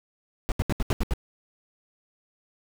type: noise bursts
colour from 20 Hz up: brown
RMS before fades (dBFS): -23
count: 7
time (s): 0.49-1.136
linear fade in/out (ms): 0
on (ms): 28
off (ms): 75
effects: none